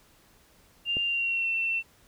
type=tone with pitch glide; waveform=sine; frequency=2794 to 2694 Hz; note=F7 to E7; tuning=0 to +37 cents; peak=-25 dBFS; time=0.85-1.83 s; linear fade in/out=50 ms; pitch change=-63 cents; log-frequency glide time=1.04-1.52 s
type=click; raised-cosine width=2 ms; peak=-23 dBFS; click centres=0.969 s
effects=pink hiss -60 dBFS RMS until 2.07 s